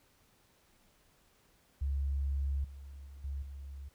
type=tone with level steps; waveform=sine; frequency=69.2 Hz; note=C#2; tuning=2 cents flat; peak=-30 / -45 / -47 / -35 / -42 dBFS; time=1.81-3.89 s; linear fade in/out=10 ms; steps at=2.64 / 3.06 / 3.24 / 3.42 s; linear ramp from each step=5 ms; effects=pink hiss -68 dBFS RMS until 3.94 s